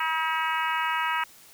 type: harmonic tone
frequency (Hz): 320.1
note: D#4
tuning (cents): +49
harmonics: 3 / 4 / 5 / 6 / 7 / 8 / 9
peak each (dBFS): -28 / -30 / -32 / -34 / -35 / -36 / -37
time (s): 0-1.24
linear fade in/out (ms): 5
effects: white hiss -52 dBFS RMS until 1.53 s